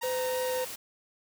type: tone with vibrato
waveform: sawtooth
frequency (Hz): 932.3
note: A#5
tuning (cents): 0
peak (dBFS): -32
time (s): 0.01-0.65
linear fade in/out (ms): 10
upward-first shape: sine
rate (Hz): 3.1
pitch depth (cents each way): 14
type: noise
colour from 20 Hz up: white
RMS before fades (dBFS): -40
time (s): 0.02-0.76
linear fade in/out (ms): 10
type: tone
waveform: triangle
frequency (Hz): 509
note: C5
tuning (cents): -48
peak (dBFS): -27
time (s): 0.03-0.65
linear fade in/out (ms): 10
effects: none